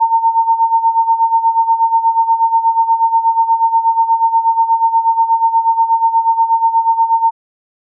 sine tone with tremolo, 910 Hz, A#5, 42 cents flat, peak -6 dBFS, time 0-7.31 s, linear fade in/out 20 ms, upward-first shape sine, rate 8.3 Hz, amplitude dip 75%, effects none

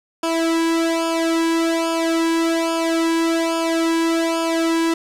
sawtooth tone with flanger, 329.6 Hz, E4, in tune, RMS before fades -19 dBFS, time 0.23-4.94 s, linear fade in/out 5 ms, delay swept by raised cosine 0.5 to 1.44 ms, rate 1.2 Hz, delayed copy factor -0.95, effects low-pass 10000 Hz 12 dB/octave + 7-bit

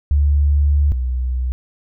sine tone pair in turn, 72.2 / 62.99 Hz, D2 / B1, -29 / +35 cents, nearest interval major second, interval 236 cents, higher first, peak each -11 / -17 dBFS, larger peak first, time 0.11-0.92 / 0.92-1.52 s, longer first, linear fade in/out 0 ms, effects none

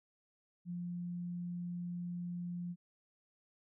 sine tone, 175.3 Hz, F3, 7 cents sharp, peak -38 dBFS, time 0.65-2.76 s, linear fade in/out 50 ms, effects none

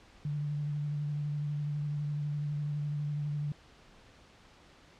sine tone with vibrato, 147.1 Hz, D3, 3 cents sharp, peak -31 dBFS, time 0.25-3.52 s, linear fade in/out 2 ms, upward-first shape sine, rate 12 Hz, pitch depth 22 cents each way, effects pink hiss -58 dBFS RMS until 4.99 s + low-pass 5000 Hz 12 dB/octave

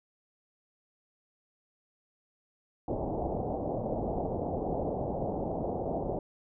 white low-pass noise, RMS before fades -33 dBFS, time 2.88-6.19 s, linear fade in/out 2 ms, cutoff 770 Hz, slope 48 dB/octave, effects none

